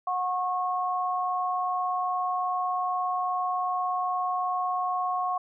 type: tone pair together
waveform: sine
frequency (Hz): 729.5 / 1093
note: F#5 / C#6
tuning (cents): -25 / -25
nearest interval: perfect fifth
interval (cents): 700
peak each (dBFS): -28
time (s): 0.07-5.38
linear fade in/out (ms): 5
effects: none